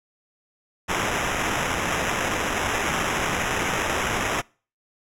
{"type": "noise with sample-and-hold", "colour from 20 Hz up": "violet", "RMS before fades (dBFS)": -25, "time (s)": [0.88, 4.42], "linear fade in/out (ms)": 20, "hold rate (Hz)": 4410, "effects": ["noise-tail reverb RT60 0.4 s tail -26 dB re dry", "low-pass 11000 Hz 12 dB/octave"]}